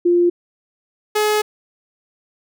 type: tone pair in turn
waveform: sine / sawtooth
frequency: 349.2 / 423.8 Hz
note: F4 / G#4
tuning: 0 / +35 cents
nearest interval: minor third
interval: 335 cents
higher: second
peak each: -11 dBFS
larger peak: neither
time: 0.05-0.3 / 1.15-1.42 s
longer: second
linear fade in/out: 10 ms
effects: none